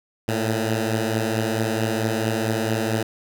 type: beating tone pair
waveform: 10% pulse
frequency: 110 / 114.5 Hz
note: A2 / A#2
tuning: 0 / -31 cents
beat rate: 4.5 Hz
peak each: -14 / -19 dBFS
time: 0.28-3.03 s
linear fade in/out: 5 ms
effects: none